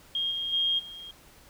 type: tone with level steps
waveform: sine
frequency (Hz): 3235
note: G#7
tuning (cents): -46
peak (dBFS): -26 / -29 / -23 / -40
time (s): 0.15-1.11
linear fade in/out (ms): 2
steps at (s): 0.3 / 0.52 / 0.78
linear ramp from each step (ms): 20
effects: pink hiss -55 dBFS RMS until 1.49 s